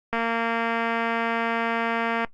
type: click train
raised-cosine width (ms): 0.5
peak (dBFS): -11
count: 488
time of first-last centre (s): 0.13-2.247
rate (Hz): 230
effects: noise-tail reverb RT60 0.1 s tail -20 dB re dry + Opus 48 kbps